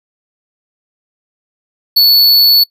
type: tone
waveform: square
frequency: 4435 Hz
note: C#8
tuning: in tune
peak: -5 dBFS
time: 1.96-2.64 s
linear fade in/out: 10 ms
effects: noise-tail reverb RT60 0.1 s tail -23 dB re dry